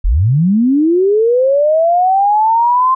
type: linear sweep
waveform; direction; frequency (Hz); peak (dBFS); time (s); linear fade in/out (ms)
sine; up; 32.48 to 1053; -8; 0.04-2.95; 10
effects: none